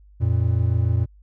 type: tone pair together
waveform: triangle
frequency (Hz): 88.5 / 115.28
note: F2 / A#2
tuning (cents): +23 / -19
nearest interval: perfect fourth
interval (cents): 458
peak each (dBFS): -18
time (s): 0.2-1.06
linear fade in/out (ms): 20
effects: added 50 Hz sine -47 dBFS peak until 1.22 s